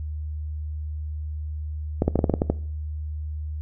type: clicks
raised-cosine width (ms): 2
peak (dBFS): -6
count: 9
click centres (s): 2.021 / 2.08 / 2.157 / 2.191 / 2.242 / 2.297 / 2.339 / 2.419 / 2.5
effects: noise-tail reverb RT60 0.5 s tail -20 dB re dry + added 76 Hz sine -28 dBFS peak until 3.61 s